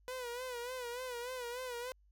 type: tone with vibrato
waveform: sawtooth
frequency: 493.9 Hz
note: B4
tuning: in tune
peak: -36 dBFS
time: 0.08-1.92 s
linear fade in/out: 0 ms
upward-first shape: sine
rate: 3.4 Hz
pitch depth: 75 cents each way
effects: added 50 Hz sine -64 dBFS peak until 2.11 s